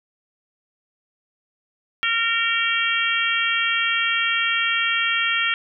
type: harmonic tone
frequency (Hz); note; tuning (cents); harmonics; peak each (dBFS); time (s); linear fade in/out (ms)
460; A#4; -23; 3 / 4 / 5 / 6 / 7; -25 / -25 / -25 / -25 / -25; 2.03-5.54; 0
effects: none